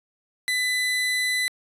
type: tone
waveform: 30% pulse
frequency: 2000 Hz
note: B6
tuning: 21 cents sharp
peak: -19 dBFS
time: 0.48-1.48 s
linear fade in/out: 0 ms
effects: resampled to 32000 Hz